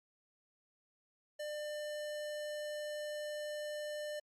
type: tone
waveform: square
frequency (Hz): 598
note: D5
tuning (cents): +31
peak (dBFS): -40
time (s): 1.39-4.2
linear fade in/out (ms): 10
effects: low-pass 11000 Hz 12 dB/octave + Opus 48 kbps